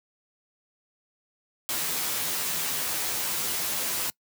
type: noise with comb filter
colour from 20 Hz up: white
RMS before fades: -29 dBFS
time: 1.69-4.1 s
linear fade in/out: 0 ms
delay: 12 ms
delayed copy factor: +0.65
effects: noise-tail reverb RT60 0.1 s tail -24 dB re dry + high-pass 100 Hz 12 dB/octave